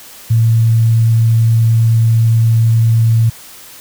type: tone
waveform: sine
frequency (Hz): 113.7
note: A#2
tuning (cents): -43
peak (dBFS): -7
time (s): 0.3-3.3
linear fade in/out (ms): 10
effects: white hiss -36 dBFS RMS until 3.8 s